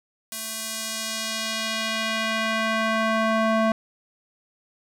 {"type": "tone with band-pass filter sweep", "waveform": "square", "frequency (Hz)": 221.5, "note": "A3", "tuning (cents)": 12, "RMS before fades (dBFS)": -25, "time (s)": [0.32, 3.72], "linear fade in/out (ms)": 2, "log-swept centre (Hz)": [11000, 790], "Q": 0.84, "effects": []}